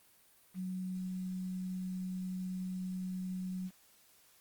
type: tone with quantisation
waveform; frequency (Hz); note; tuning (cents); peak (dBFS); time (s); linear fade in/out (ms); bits
sine; 185; F#3; 0; -36; 0.54-3.71; 50; 10
effects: white hiss -65 dBFS RMS until 4.4 s + Opus 32 kbps